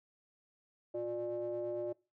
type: ring-modulated tone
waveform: triangle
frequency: 120.1 Hz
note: B2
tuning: 48 cents flat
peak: -30 dBFS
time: 0.94-1.93 s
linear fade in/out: 10 ms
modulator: 476 Hz
effects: noise-tail reverb RT60 0.3 s tail -22 dB re dry